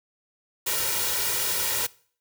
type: noise with comb filter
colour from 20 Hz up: white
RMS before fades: -26 dBFS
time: 0.66-1.87 s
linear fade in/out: 10 ms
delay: 2.1 ms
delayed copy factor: +0.75
effects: noise-tail reverb RT60 0.5 s tail -22 dB re dry + high-pass 80 Hz 12 dB/octave